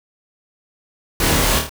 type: noise with echo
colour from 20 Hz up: pink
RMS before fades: -18 dBFS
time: 1.2-1.59 s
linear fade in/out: 2 ms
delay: 26 ms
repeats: 4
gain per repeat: -4 dB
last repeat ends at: 1.694 s
effects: none